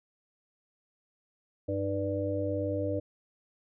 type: harmonic tone with a mistuned harmonic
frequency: 98 Hz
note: G2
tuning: in tune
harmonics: 1 / 3 / 5 / 6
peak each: -34 / -34 / -34 / -34 dBFS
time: 1.68-3 s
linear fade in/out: 10 ms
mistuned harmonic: 3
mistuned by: +52 cents
effects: none